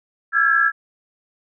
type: tone cluster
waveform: sine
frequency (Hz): 1348 / 1633 / 1694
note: E6 / G#6 / G#6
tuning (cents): +38 / -30 / +34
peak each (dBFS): -18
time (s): 0.32-0.72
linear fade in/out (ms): 50
effects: none